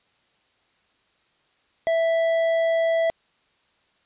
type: tone with tanh clipping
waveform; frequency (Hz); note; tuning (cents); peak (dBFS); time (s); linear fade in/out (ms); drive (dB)
sine; 659.3; E5; 0; -20; 1.87-3.1; 0; 9
effects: white hiss -65 dBFS RMS until 4.05 s + resampled to 8000 Hz